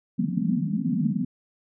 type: band-pass noise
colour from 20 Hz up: white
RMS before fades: -25 dBFS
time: 0.18-1.25 s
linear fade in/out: 5 ms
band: 150 to 260 Hz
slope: 96 dB/octave
effects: none